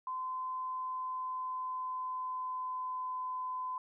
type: tone with pitch glide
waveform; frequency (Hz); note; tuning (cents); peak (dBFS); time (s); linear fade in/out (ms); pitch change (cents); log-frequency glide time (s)
sine; 1027 to 1017; C6 to C6; -33 to -50; -35; 0.07-3.78; 2; -17; 0.52-3.2
effects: none